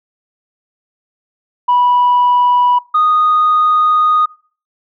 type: tone pair in turn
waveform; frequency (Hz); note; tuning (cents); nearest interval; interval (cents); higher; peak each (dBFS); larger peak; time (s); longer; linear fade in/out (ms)
sine; 981 / 1238.1; B5 / D#6; -12 / -9; major third; 403; second; -7; neither; 1.68-2.79 / 2.94-4.26; second; 10
effects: noise-tail reverb RT60 0.4 s tail -22 dB re dry + tanh soft clip ceiling -5 dBFS